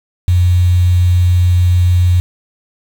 sine tone with quantisation, 89.3 Hz, F2, 39 cents sharp, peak -7 dBFS, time 0.28-2.2 s, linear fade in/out 0 ms, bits 5, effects none

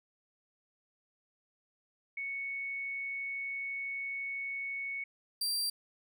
sine / sawtooth tone pair in turn, 2217 / 4715 Hz, C#7 / D8, 0 / +6 cents, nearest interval octave + minor second, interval 1306 cents, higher second, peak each -35 / -28 dBFS, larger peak second, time 2.17-5.04 / 5.41-5.7 s, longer first, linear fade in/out 5 ms, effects none

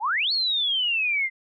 sine exponential two-way sweep, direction up then down, 788 to 4435 to 2050 Hz, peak -21 dBFS, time 0-1.3 s, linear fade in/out 50 ms, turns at 0.32 s, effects none

